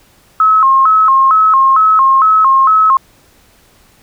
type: tone with vibrato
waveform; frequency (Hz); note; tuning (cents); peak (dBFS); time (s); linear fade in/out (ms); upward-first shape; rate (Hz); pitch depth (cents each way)
sine; 1174.7; D6; 0; -5; 0.4-2.97; 2; square; 2.2; 160
effects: pink hiss -48 dBFS RMS until 4.02 s